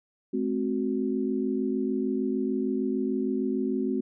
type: chord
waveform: sine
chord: F# diminished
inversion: first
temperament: equal with one note detuned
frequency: 215 / 261.6 / 370 Hz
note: A3 / C4 / F#4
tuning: -40 / 0 / 0 cents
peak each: -30 / -28 / -30 dBFS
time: 0.33-4.01 s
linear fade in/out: 10 ms
effects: none